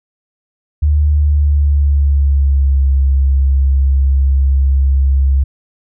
sine tone with pitch glide, 74.3 to 67.74 Hz, D2 to C#2, +21 to -39 cents, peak -8 dBFS, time 0.82-5.44 s, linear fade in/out 10 ms, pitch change -160 cents, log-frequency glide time 1.09-2.87 s, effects none

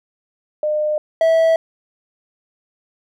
sine / triangle tone pair in turn, 606 / 652.4 Hz, D#5 / E5, -46 / -18 cents, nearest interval minor second, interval 128 cents, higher second, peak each -16 / -9 dBFS, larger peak second, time 0.63-0.98 / 1.21-1.56 s, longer neither, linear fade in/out 2 ms, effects none

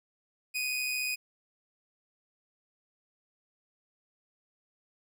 sawtooth tone with amplitude modulation, 2489 Hz, D#7, in tune, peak -25 dBFS, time 0.54-1.16 s, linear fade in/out 20 ms, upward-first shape sine, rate 134 Hz, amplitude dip 40%, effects none

